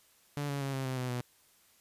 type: tone with pitch steps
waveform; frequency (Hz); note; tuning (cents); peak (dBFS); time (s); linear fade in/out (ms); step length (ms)
sawtooth; 144.6 / 140.81 / 137.12 / 133.52 / 130.02 / 126.61 / 123.29; D3 / C#3 / C#3 / C3 / C3 / B2 / B2; -27 / +27 / -18 / +35 / -11 / +43 / -3; -29; 0.37-1.21; 0; 120
effects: white hiss -65 dBFS RMS until 1.8 s + resampled to 32000 Hz